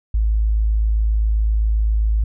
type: tone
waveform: sine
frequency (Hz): 53.8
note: A1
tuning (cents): -38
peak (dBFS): -14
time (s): 0.14-2.24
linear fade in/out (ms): 5
effects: none